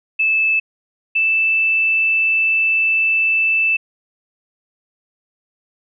sine tone pair in turn, 2622 / 2642 Hz, E7 / E7, -10 / +3 cents, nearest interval unison, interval 13 cents, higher second, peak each -13 dBFS, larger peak neither, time 0.19-0.6 / 1.15-3.77 s, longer second, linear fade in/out 10 ms, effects none

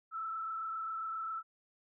sine tone with frequency modulation, 1318.5 Hz, E6, in tune, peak -36 dBFS, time 0.11-1.43 s, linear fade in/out 50 ms, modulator 27.5 Hz, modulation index 0.97, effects none

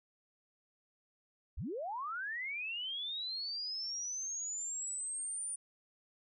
sine linear sweep, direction up, 32.7 to 9400 Hz, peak -37 dBFS, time 1.57-5.56 s, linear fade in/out 10 ms, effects none

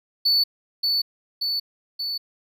triangle tone with echo, 4474 Hz, C#8, 15 cents sharp, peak -15 dBFS, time 0.25-0.44 s, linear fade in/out 10 ms, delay 580 ms, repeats 3, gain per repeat -3 dB, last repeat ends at 2.18 s, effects none

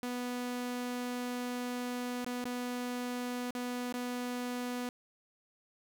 sawtooth tone with dropouts, 246.3 Hz, B3, 5 cents flat, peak -31 dBFS, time 0.03-4.89 s, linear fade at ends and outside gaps 0 ms, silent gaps 2.245-2.264 / 2.441-2.454 / 3.507-3.551 / 3.925-3.941 s, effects none

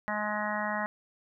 harmonic tone, 210.5 Hz, G#3, 24 cents sharp, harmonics 1 / 3 / 4 / 5 / 6 / 7 / 8 / 9, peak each -37 / -36 / -36 / -37 / -41 / -40 / -40 / -36 dBFS, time 0.08-0.86 s, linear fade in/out 0 ms, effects none

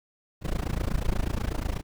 brown noise with amplitude modulation, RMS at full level -24 dBFS, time 0.41-1.83 s, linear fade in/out 50 ms, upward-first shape sine, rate 28.2 Hz, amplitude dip 95%, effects none

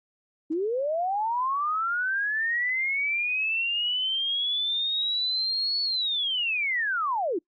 sine linear two-way sweep, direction up then down, 300 to 4435 to 300 Hz, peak -24 dBFS, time 0.5-7.39 s, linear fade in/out 10 ms, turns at 5.82 s, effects noise-tail reverb RT60 0.1 s tail -25 dB re dry + Opus 24 kbps

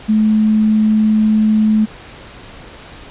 sine tone, 215.8 Hz, A3, 33 cents flat, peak -9 dBFS, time 0.08-1.86 s, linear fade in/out 20 ms, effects pink hiss -36 dBFS RMS until 3.1 s + resampled to 8000 Hz

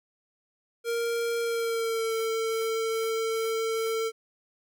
square tone with pitch glide, 466.2 to 448.8 Hz, A#4 to A4, 0 to +34 cents, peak -27 dBFS, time 0.84-4.12 s, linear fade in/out 50 ms, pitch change -66 cents, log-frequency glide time 1.41-2.13 s, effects none

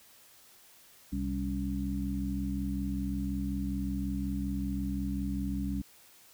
harmonic tone with a mistuned harmonic, 65.41 Hz, C2, in tune, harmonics 1 / 2 / 3 / 4, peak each -35 / -43 / -34 / -36 dBFS, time 1.12-5.82 s, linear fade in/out 10 ms, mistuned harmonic 4, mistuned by +120 cents, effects white hiss -58 dBFS RMS until 6.33 s

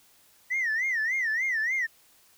sine tone with vibrato, 1926 Hz, B6, 44 cents flat, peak -23 dBFS, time 0.5-1.87 s, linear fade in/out 20 ms, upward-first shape sine, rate 3.4 Hz, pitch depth 180 cents each way, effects tanh soft clip ceiling -22 dBFS + white hiss -60 dBFS RMS until 2.37 s

